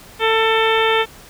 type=harmonic tone with a mistuned harmonic; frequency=445.8 Hz; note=A4; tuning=23 cents sharp; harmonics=1 / 2 / 3 / 4 / 5 / 6 / 7 / 8; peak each=-17 / -20 / -22 / -23 / -24 / -25 / -25 / -26 dBFS; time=0.19-1.06 s; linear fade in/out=50 ms; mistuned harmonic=6; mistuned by=-24 cents; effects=pink hiss -42 dBFS RMS until 1.29 s